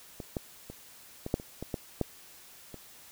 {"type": "clicks", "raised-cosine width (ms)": 2, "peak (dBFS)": [-25, -18, -28, -22, -12, -29, -23, -18, -14, -29], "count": 10, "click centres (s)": [0.202, 0.368, 0.7, 1.264, 1.341, 1.399, 1.626, 1.742, 2.013, 2.743], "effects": ["white hiss -53 dBFS RMS until 3.11 s"]}